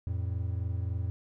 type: tone pair together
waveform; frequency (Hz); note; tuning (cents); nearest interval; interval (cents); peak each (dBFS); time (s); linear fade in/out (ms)
triangle; 87.31 / 110.86; F2 / A2; 0 / +13; major third; 413; -29 / -33; 0.07-1.1; 0
effects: none